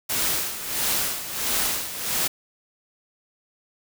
white noise with tremolo, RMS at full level -23 dBFS, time 0.09-2.28 s, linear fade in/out 10 ms, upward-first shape sine, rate 1.5 Hz, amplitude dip 70%, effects none

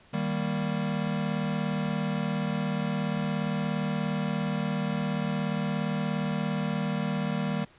square chord, Eb major, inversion none, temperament equal, 155.56 / 196 / 233.1 Hz, Eb3 / G3 / Bb3, 0 / 0 / 0 cents, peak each -32 / -31 / -34 dBFS, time 0.13-7.65 s, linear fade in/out 10 ms, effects pink hiss -57 dBFS RMS until 7.78 s + resampled to 8000 Hz

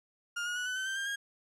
35% pulse tone with pitch steps, 1413 / 1441.9 / 1471.3 / 1501.4 / 1532 / 1563.3 / 1595.2 / 1627.8 Hz, F6 / F#6 / F#6 / F#6 / G6 / G6 / G6 / G#6, +20 / -45 / -10 / +25 / -40 / -5 / +30 / -35 cents, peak -31 dBFS, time 0.36-1.16 s, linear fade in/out 10 ms, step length 100 ms, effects low-pass 9000 Hz 12 dB/octave

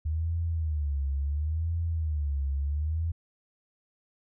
sine tone with vibrato, 76 Hz, D#2, 40 cents flat, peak -26 dBFS, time 0.05-3.12 s, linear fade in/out 10 ms, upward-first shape sine, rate 0.72 Hz, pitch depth 170 cents each way, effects none

